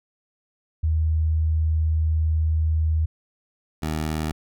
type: tone pair in turn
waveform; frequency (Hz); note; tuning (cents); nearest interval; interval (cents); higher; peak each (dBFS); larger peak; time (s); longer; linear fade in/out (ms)
sine / 15% pulse; 79.1 / 77.88; D#2 / D#2; +29 / +2; unison; 27; first; -18; neither; 0.83-3.06 / 3.82-4.32; first; 10
effects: none